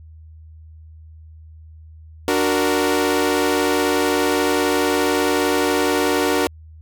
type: chord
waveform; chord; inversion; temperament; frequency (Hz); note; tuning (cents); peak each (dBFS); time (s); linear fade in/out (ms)
sawtooth; D augmented; none; equal; 293.7 / 370 / 466.2; D4 / F#4 / A#4; 0 / 0 / 0; -17; 2.28-6.47; 0
effects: added 79 Hz sine -39 dBFS peak until 6.81 s